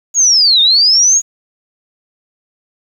sine linear two-way sweep, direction down then up, 6780 to 3600 to 6780 Hz, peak -6 dBFS, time 0.14-1.22 s, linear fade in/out 50 ms, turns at 0.61 s, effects 7-bit

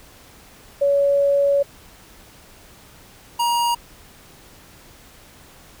sine / square tone pair in turn, 563 / 946.8 Hz, C#5 / A#5, +27 / +27 cents, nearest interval major sixth, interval 900 cents, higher second, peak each -14 / -18 dBFS, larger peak first, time 0.81-1.63 / 3.39-3.75 s, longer first, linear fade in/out 10 ms, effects pink hiss -47 dBFS RMS until 5.8 s

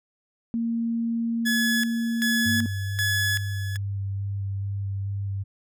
sine tone, 230.9 Hz, A#3, 16 cents flat, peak -23 dBFS, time 0.54-2.66 s, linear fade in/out 0 ms
sawtooth tone with tremolo, 1700 Hz, G#6, 40 cents sharp, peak -19 dBFS, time 1.45-3.77 s, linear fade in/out 20 ms, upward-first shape square, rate 1.3 Hz, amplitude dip 80%
sine tone with vibrato, 98.9 Hz, G2, 16 cents sharp, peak -26 dBFS, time 2.45-5.44 s, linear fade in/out 20 ms, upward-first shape square, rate 2.3 Hz, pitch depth 11 cents each way
effects none

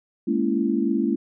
sine chord, A# half-diminished seventh, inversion third, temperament just, 209.8 / 233.1 / 279.7 / 335.6 Hz, G#3 / A#3 / C#4 / E4, +18 / 0 / +16 / +31 cents, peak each -25 dBFS, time 0.27-1.16 s, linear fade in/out 10 ms, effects none

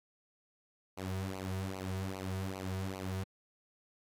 sawtooth tone with flanger, 94.8 Hz, F#2, 43 cents sharp, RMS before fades -38 dBFS, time 0.97-3.24 s, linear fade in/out 10 ms, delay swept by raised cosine 0.56 to 3.76 ms, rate 2.5 Hz, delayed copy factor -0.9, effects MP3 96 kbps

